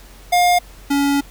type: tone pair in turn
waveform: square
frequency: 710 / 281.8 Hz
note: F5 / C#4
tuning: +28 / +29 cents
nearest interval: octave + major third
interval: 1599 cents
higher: first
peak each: -12 / -15 dBFS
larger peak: first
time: 0.32-0.59 / 0.9-1.21 s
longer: second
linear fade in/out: 10 ms
effects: added 45 Hz sine -41 dBFS peak until 1.3 s + pink hiss -45 dBFS RMS until 1.3 s